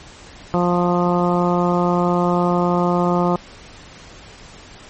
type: harmonic tone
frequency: 176.2 Hz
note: F3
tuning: 16 cents sharp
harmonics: 1 / 2 / 3 / 4 / 5 / 6 / 7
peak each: -18 / -21 / -23 / -24 / -25 / -26 / -26 dBFS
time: 0.54-3.36 s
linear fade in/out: 0 ms
effects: pink hiss -41 dBFS RMS until 4.89 s + MP3 32 kbps